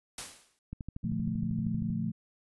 white noise with exponential decay, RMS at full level -36 dBFS, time 0.18-0.59 s, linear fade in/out 2 ms, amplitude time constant 88 ms
click train, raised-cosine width 5 ms, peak -26 dBFS, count 16, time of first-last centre 0.73-1.902 s, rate 12.8 Hz
sine chord, Bb major seventh, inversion none, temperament equal, 116.54 / 146.83 / 174.61 / 220 Hz, Bb2 / D3 / F3 / A3, 0 / 0 / 0 / 0 cents, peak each -37 / -39 / -34 / -33 dBFS, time 1.03-2.12 s, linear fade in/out 20 ms
effects resampled to 24000 Hz

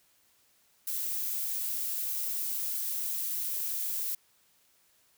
violet noise, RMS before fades -33 dBFS, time 0.87-4.15 s, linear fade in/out 5 ms, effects white hiss -67 dBFS RMS until 5.17 s

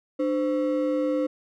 triangle ring-modulated tone, 407.4 Hz, G#4, 33 cents flat, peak -17 dBFS, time 0.19-1.27 s, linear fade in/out 10 ms, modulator 109 Hz, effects none

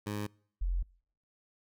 15% pulse / sine tone pair in turn, 103.83 / 43.86 Hz, G#2 / F1, 0 / +8 cents, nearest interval octave + minor third, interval 1492 cents, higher first, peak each -28 dBFS, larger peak neither, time 0.06-0.27 / 0.61-0.83 s, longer second, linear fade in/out 10 ms, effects noise-tail reverb RT60 0.6 s tail -26 dB re dry

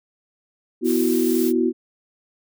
sine chord, B suspended fourth, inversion none, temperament just, 246.9 / 329.3 / 370.4 Hz, B3 / E4 / F#4, 0 / -2 / +2 cents, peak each -21 dBFS, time 0.81-1.73 s, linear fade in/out 50 ms
blue noise, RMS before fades -31 dBFS, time 0.84-1.53 s, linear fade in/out 50 ms
effects none

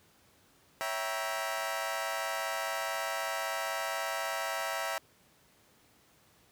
20% pulse chord, C# diminished seventh, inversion none, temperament equal with one note detuned, 554.4 / 659.3 / 784 / 947 Hz, C#5 / E5 / G5 / Bb5, 0 / 0 / 0 / +27 cents, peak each -36 / -31 / -34 / -34 dBFS, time 0.81-4.98 s, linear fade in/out 0 ms, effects pink hiss -64 dBFS RMS until 6.51 s + high-pass 80 Hz 12 dB/octave

